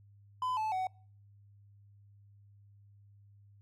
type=tone with pitch steps; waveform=triangle; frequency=1011 / 870 / 748.7 Hz; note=B5 / A5 / F#5; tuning=+40 / -20 / +20 cents; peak=-29 dBFS; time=0.42-0.87 s; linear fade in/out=2 ms; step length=150 ms; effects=noise-tail reverb RT60 0.5 s tail -26 dB re dry + added 101 Hz sine -57 dBFS peak until 3.61 s